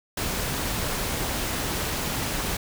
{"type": "noise", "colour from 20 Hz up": "pink", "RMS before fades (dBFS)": -28, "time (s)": [0.17, 2.57], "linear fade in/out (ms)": 5, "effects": []}